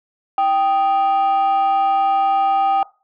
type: tone pair together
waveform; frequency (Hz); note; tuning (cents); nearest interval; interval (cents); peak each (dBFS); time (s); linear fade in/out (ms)
sine; 784 / 1244.5; G5 / D#6; 0 / 0; minor sixth; 800; -12 / -21; 0.38-2.83; 2
effects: noise-tail reverb RT60 0.3 s tail -19 dB re dry + tanh soft clip ceiling -11 dBFS